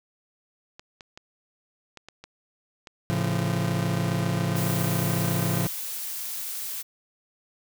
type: clicks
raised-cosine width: 0.2 ms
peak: -25 dBFS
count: 12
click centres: 0.795 / 1.008 / 1.175 / 1.973 / 2.086 / 2.24 / 2.872 / 3.167 / 3.656 / 3.811 / 4.134 / 4.327 s
type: chord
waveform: 40% pulse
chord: A augmented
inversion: none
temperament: just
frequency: 110 / 137.5 / 171.88 Hz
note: A2 / C#3 / E#3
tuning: 0 / -14 / -27 cents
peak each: -28 / -28 / -26 dBFS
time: 3.1-5.67 s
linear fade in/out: 0 ms
type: noise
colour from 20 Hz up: blue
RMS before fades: -33 dBFS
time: 4.55-6.83 s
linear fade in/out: 20 ms
effects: none